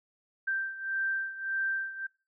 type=beating tone pair; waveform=sine; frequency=1568 / 1569.7 Hz; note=G6 / G6; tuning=0 / +2 cents; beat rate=1.7 Hz; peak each=-31 / -35 dBFS; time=0.47-2.07 s; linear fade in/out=10 ms; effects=noise-tail reverb RT60 0.3 s tail -21 dB re dry